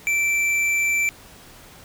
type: tone with tanh clipping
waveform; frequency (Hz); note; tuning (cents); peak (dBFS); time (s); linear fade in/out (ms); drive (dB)
triangle; 2337; D7; -9; -20; 0.07-1.09; 0; 15
effects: pink hiss -46 dBFS RMS until 1.84 s